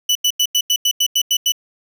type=tone bursts; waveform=30% pulse; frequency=2973 Hz; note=F#7; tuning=8 cents sharp; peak=-10 dBFS; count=10; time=0.09-1.521 s; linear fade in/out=5 ms; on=63 ms; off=89 ms; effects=none